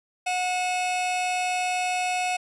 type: tone pair together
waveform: 45% pulse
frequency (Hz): 728.7 / 2584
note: F#5 / E7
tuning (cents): -27 / -35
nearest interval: octave + minor seventh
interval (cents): 2192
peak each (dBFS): -25 / -30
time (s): 0.26-2.37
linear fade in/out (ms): 10
effects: resampled to 24000 Hz